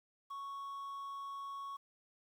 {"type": "tone with quantisation", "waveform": "triangle", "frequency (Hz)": 1109, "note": "C#6", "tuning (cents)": 0, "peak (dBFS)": -40, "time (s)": [0.3, 1.77], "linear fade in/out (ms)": 10, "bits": 11, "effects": []}